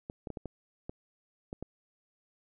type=clicks; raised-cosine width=2 ms; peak=-25 dBFS; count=8; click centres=0.099 / 0.272 / 0.303 / 0.372 / 0.457 / 0.895 / 1.529 / 1.626 s; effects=none